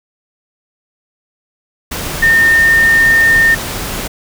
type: tone in noise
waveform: sine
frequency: 1820 Hz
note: A#6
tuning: 42 cents flat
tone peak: -6 dBFS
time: 2.22-3.55 s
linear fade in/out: 10 ms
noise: pink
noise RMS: -21 dBFS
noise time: 1.91-4.08 s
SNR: +12 dB
effects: none